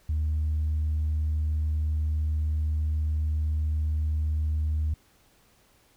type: tone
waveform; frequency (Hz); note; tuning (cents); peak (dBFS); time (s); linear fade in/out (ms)
sine; 76.9; D#2; -20; -22; 0.09-4.94; 5
effects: tanh soft clip ceiling -21 dBFS + pink hiss -62 dBFS RMS until 5.96 s